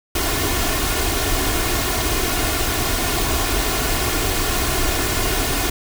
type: noise with comb filter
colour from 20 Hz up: pink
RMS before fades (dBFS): -20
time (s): 0.15-5.7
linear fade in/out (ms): 5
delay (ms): 2.8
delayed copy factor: +0.6
effects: none